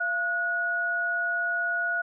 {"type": "tone pair together", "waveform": "sine", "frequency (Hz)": [686.8, 1458], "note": ["F5", "F#6"], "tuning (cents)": [-29, -26], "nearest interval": "octave + minor second", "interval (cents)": 1303, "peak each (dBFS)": [-33, -25], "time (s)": [0, 2.02], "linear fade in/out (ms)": 10, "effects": []}